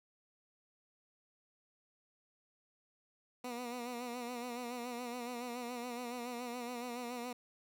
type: tone with vibrato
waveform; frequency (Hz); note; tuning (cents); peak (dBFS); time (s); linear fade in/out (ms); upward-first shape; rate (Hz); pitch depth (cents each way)
15% pulse; 243; B3; -28; -34; 3.44-7.33; 5; sine; 7.1; 57
effects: none